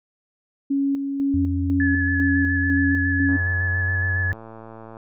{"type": "tone with tremolo", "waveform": "sine", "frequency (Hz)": 277.2, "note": "C#4", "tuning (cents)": 0, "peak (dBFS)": -18, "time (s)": [0.7, 3.37], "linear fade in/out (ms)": 10, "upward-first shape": "square", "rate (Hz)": 2, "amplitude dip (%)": 45}
{"type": "tone with pitch glide", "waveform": "sine", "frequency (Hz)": [86.9, 92.6], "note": ["F2", "F#2"], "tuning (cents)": [-8, 2], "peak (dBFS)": -22, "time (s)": [1.34, 4.33], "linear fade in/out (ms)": 0, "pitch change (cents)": 110, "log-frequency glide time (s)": [2.83, 3.9]}
{"type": "tone with vibrato", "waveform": "sine", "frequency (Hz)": 1713, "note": "A6", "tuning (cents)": -47, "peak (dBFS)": -22, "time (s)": [1.8, 4.32], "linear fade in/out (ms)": 2, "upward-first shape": "square", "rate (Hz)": 7.2, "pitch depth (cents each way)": 15}
{"type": "click train", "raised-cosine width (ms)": 1, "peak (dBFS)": -26, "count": 189, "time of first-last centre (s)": [3.29, 4.969], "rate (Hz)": 112}
{"effects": []}